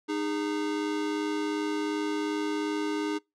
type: tone pair together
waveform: square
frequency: 306.8 / 409.5 Hz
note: D#4 / G#4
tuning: -24 / -24 cents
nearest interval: perfect fourth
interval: 500 cents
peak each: -30 / -34 dBFS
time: 0.08-3.19 s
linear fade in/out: 20 ms
effects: noise-tail reverb RT60 0.2 s tail -25 dB re dry + low-pass 6000 Hz 12 dB/octave